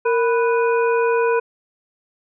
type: harmonic tone with a mistuned harmonic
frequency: 493.9 Hz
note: B4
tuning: in tune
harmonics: 1 / 2 / 3 / 5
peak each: -16 / -22 / -26 / -30 dBFS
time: 0.05-1.4 s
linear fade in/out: 10 ms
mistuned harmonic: 1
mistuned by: -110 cents
effects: none